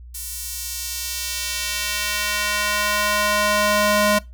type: tone with high-pass filter sweep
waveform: square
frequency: 207.7 Hz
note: G#3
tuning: in tune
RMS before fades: -22 dBFS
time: 0.14-4.19 s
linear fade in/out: 10 ms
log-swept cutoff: 9100 to 430 Hz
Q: 0.79
effects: noise-tail reverb RT60 0.2 s tail -20 dB re dry + added 60 Hz sine -37 dBFS peak until 4.33 s